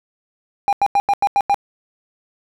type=tone bursts; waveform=triangle; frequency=805 Hz; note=G5; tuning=46 cents sharp; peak=-10 dBFS; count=7; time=0.68-1.544 s; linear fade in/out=0 ms; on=48 ms; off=88 ms; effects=none